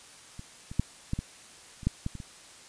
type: clicks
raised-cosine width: 5 ms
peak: -28 / -27 / -11 / -16 / -19 / -30 / -12 / -18 / -27 / -28 dBFS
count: 10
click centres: 0.394 / 0.715 / 0.796 / 1.134 / 1.19 / 1.832 / 1.87 / 2.064 / 2.153 / 2.202 s
effects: white hiss -51 dBFS RMS until 2.68 s + resampled to 22050 Hz